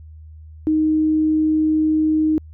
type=tone; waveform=sine; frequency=311.1 Hz; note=D#4; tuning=in tune; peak=-14 dBFS; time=0.67-2.38 s; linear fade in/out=0 ms; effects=added 78 Hz sine -37 dBFS peak until 2.53 s